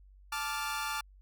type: chord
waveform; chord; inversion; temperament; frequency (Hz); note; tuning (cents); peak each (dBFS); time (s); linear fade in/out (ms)
sawtooth; D minor; second; equal with one note detuned; 874.9 / 1174.7 / 1396.9; A5 / D6 / F6; -10 / 0 / 0; -34; 0.32-1.01; 5
effects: added 48 Hz sine -54 dBFS peak until 1.21 s